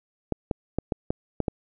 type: clicks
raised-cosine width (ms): 2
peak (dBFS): -11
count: 7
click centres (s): 0.323 / 0.512 / 0.786 / 0.922 / 1.105 / 1.403 / 1.482
effects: none